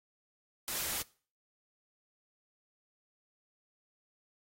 white noise, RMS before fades -36 dBFS, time 0.68-1.02 s, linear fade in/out 0 ms, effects noise-tail reverb RT60 0.4 s tail -21 dB re dry + AAC 48 kbps

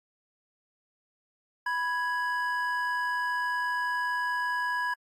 triangle tone pair together, 987.8 / 1662.7 Hz, B5 / G#6, 0 / +2 cents, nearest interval major sixth, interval 902 cents, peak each -28 dBFS, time 1.66-4.94 s, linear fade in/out 5 ms, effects AAC 64 kbps

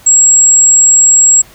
sine tone, 7630 Hz, A#8, 39 cents sharp, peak -3 dBFS, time 0.06-1.42 s, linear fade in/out 10 ms, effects pink hiss -40 dBFS RMS until 1.54 s

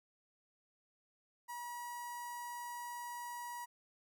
sawtooth tone with notch filter, 963 Hz, B5, 44 cents flat, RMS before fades -45 dBFS, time 1.48-3.66 s, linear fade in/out 20 ms, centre 3400 Hz, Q 0.72, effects none

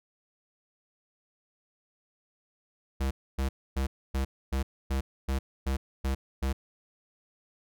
square tone bursts, 66.8 Hz, C2, 36 cents sharp, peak -27 dBFS, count 10, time 3-6.53 s, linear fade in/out 10 ms, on 110 ms, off 270 ms, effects none

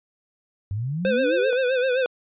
sine exponential sweep, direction up, 94.8 to 493.9 Hz, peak -24 dBFS, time 0.71-1.53 s, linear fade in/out 0 ms
square tone with vibrato, 511 Hz, C5, 41 cents flat, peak -20 dBFS, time 1.05-2.06 s, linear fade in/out 0 ms, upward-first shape sine, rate 7.7 Hz, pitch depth 76 cents each way
effects resampled to 8000 Hz

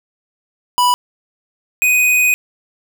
square tone pair in turn, 985 / 2494 Hz, B5 / D#7, -5 / +3 cents, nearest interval octave + major third, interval 1608 cents, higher second, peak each -11 dBFS, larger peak neither, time 0.78-0.94 / 1.82-2.34 s, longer second, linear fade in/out 0 ms, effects none

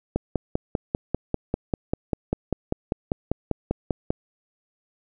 click train, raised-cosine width 2 ms, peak -9 dBFS, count 21, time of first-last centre 0.16-4.105 s, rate 5.07 Hz, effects none

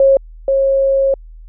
sine tone pair in turn, 543 / 543 Hz, C#5 / C#5, -36 / -36 cents, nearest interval unison, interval 0 cents, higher neither, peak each -6 / -10 dBFS, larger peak first, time 0-0.17 / 0.48-1.14 s, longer second, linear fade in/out 2 ms, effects added 40 Hz sine -33 dBFS peak until 1.48 s

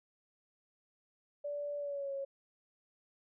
sine tone with pitch glide, 580 to 550 Hz, D5 to C#5, -22 to -14 cents, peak -36 dBFS, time 1.44-2.25 s, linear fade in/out 10 ms, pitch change -92 cents, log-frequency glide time 1.78-2.13 s, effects none

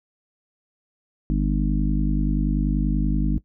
harmonic tone, 50.4 Hz, G1, 49 cents sharp, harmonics 1 / 3 / 4 / 5 / 6, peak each -21 / -26 / -27 / -28 / -29 dBFS, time 1.3-3.38 s, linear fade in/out 0 ms, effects noise-tail reverb RT60 0.1 s tail -17 dB re dry

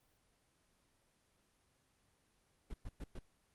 brown noise bursts, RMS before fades -44 dBFS, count 4, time 2.7-3.19 s, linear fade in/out 5 ms, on 40 ms, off 110 ms, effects pink hiss -75 dBFS RMS until 3.54 s + Opus 24 kbps

